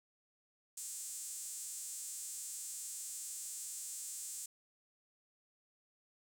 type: tone with high-pass filter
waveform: sawtooth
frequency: 306.5 Hz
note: D#4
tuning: 26 cents flat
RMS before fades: -45 dBFS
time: 0.77-4.46 s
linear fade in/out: 5 ms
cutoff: 7700 Hz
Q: 3.9
effects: none